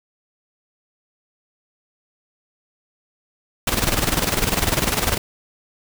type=noise with tremolo; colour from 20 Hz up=pink; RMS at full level=-18 dBFS; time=3.67-5.18 s; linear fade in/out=5 ms; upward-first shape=square; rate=20 Hz; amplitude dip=65%; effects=none